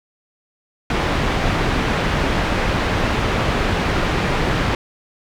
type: low-pass noise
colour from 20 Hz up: pink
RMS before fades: -19 dBFS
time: 0.9-4.75 s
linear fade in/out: 2 ms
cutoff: 2800 Hz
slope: 12 dB/octave
effects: none